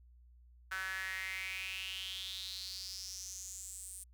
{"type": "tone with high-pass filter sweep", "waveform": "sawtooth", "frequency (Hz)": 189.2, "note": "F#3", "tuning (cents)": 39, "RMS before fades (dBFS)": -43, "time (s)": [0.71, 4.04], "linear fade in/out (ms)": 10, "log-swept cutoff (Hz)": [1500, 9200], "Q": 6.2, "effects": ["added 60 Hz sine -58 dBFS peak until 4.13 s"]}